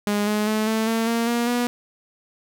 sawtooth tone with pitch steps, 206.2 / 211 / 216 / 221 / 226.2 / 231.5 / 236.9 / 242.4 Hz, G#3 / G#3 / A3 / A3 / A3 / A#3 / A#3 / B3, -12 / +28 / -32 / +8 / +48 / -12 / +28 / -32 cents, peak -16 dBFS, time 0.07-1.67 s, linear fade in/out 0 ms, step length 200 ms, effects none

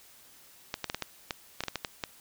clicks, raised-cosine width 0.2 ms, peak -14 dBFS, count 12, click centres 0.741 / 0.843 / 0.899 / 0.946 / 1.023 / 1.308 / 1.606 / 1.637 / 1.683 / 1.757 / 1.848 / 2.038 s, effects white hiss -56 dBFS RMS until 2.2 s

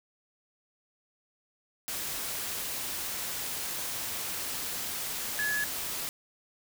sine tone in noise, 1698 Hz, G#6, 38 cents sharp, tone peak -28 dBFS, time 5.39-5.64 s, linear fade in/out 0 ms, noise white, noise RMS -35 dBFS, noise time 1.88-6.09 s, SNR +4 dB, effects none

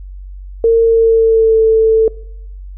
sine tone with pitch glide, 457 to 444 Hz, A#4 to A4, -34 to +16 cents, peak -6 dBFS, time 0.64-2.08 s, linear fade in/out 2 ms, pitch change -50 cents, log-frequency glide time 0.81-1.6 s, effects noise-tail reverb RT60 0.8 s tail -23 dB re dry + added 47 Hz sine -27 dBFS peak until 2.77 s

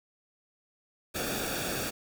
pink noise with comb filter, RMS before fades -33 dBFS, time 1.14-1.91 s, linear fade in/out 20 ms, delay 0.98 ms, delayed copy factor -0.7, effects none

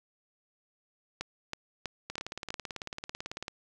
two click trains, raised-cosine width 0.2 ms, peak -20 / -17 dBFS, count 26 / 5, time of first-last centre 2.1-3.481 / 1.21-2.504 s, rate 18.1 / 3.09 Hz, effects none

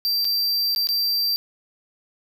square tone with dropouts, 4699 Hz, D8, in tune, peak -20 dBFS, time 0.05-1.36 s, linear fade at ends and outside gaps 0 ms, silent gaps 0.246-0.251 / 0.749-0.761 / 0.871-0.889 s, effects none

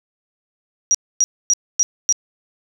sine tone bursts, 5750 Hz, F8, 50 cents sharp, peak -11 dBFS, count 5, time 0.91-2.125 s, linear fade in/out 0 ms, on 35 ms, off 260 ms, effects none

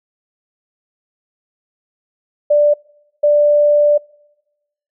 sine tone bursts at uneven times, 589 Hz, D5, 5 cents sharp, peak -8 dBFS, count 2, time 2.5-2.74 / 3.23-3.98 s, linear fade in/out 10 ms, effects noise-tail reverb RT60 1.0 s tail -26 dB re dry

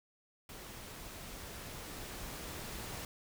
pink noise with level ramp, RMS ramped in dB -49 to -43 dBFS, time 0.49-3.05 s, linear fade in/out 2 ms, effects none

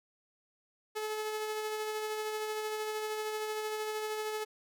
sawtooth tone with tremolo, 430 Hz, A4, 40 cents flat, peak -29 dBFS, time 0.95-4.45 s, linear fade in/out 20 ms, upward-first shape sine, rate 13 Hz, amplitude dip 30%, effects none

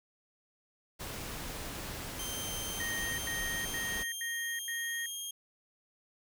pink noise, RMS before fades -41 dBFS, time 0.99-4.04 s, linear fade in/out 20 ms
15% pulse tone with pitch glide, 3136 to 3230 Hz, G7 to G#7, 0 to -49 cents, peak -31 dBFS, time 2.19-5.31 s, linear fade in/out 5 ms, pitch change +51 cents, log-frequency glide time 2.71-5.05 s
sine tone bursts, 1864.7 Hz, A#6, in tune, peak -35 dBFS, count 5, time 2.8-5.06 s, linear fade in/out 2 ms, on 380 ms, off 90 ms
effects none

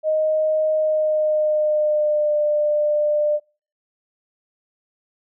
sine tone with pitch glide, 622.3 to 597.3 Hz, D#5 to D5, 0 to +29 cents, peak -16 dBFS, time 0.03-3.4 s, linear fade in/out 50 ms, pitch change -71 cents, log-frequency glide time 0.73-2.37 s, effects noise-tail reverb RT60 0.4 s tail -24 dB re dry

